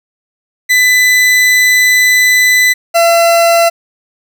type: tone pair in turn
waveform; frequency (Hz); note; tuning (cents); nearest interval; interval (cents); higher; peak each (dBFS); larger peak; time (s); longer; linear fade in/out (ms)
40% pulse; 2000 / 676.2; B6 / E5; +21 / +44; octave + perfect fifth; 1877; first; -5; neither; 0.69-2.74 / 2.94-3.7; first; 20
effects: none